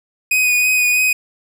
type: tone with vibrato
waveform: 45% pulse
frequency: 2489 Hz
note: D#7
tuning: in tune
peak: -12 dBFS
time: 0.31-1.13 s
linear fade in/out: 5 ms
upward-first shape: sine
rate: 3.1 Hz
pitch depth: 18 cents each way
effects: none